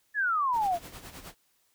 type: exponential sweep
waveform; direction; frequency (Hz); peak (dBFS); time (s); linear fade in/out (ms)
sine; down; 1760 to 659.3; -24; 0.14-0.79; 50
type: noise with tremolo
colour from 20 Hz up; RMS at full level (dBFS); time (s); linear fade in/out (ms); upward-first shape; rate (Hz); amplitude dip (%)
pink; -43; 0.52-1.35; 50; sine; 9.6; 65
effects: white hiss -70 dBFS RMS until 1.74 s

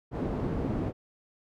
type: low-pass noise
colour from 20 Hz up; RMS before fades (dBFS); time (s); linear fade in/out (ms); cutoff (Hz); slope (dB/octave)
white; -31; 0.11-0.93; 50; 340; 12
effects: none

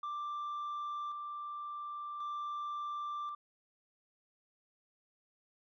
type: tone with tremolo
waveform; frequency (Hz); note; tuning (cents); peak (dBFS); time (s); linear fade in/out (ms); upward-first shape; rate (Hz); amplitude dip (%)
sine; 1179; D6; +6; -34; 0.03-3.35; 5; square; 0.46; 40
effects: tanh soft clip ceiling -36 dBFS

